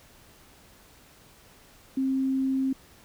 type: tone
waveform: sine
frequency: 265.8 Hz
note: C4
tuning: 27 cents sharp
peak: -23 dBFS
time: 1.97-2.73 s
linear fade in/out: 5 ms
effects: pink hiss -55 dBFS RMS until 3.04 s